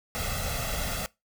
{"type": "noise with comb filter", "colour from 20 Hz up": "pink", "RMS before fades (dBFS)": -31, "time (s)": [0.15, 1.06], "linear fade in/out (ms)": 0, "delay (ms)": 1.5, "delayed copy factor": 0.8, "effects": ["noise-tail reverb RT60 0.2 s tail -21 dB re dry"]}